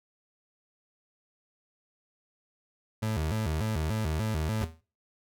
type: tone with vibrato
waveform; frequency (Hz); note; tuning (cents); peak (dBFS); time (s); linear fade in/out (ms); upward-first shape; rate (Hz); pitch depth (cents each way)
30% pulse; 92.5; F#2; 0; -25; 3.02-4.65; 10; square; 3.4; 290
type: tone with exponential decay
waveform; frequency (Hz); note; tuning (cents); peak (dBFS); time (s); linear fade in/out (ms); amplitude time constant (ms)
square; 81; E2; -30; -28; 4.61-4.81; 5; 42
effects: noise-tail reverb RT60 0.4 s tail -25 dB re dry